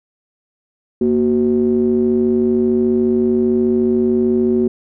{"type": "ring-modulated tone", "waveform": "triangle", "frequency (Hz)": 69.3, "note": "C#2", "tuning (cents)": 0, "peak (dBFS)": -7, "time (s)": [1.01, 4.68], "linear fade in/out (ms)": 5, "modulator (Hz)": 304, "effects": []}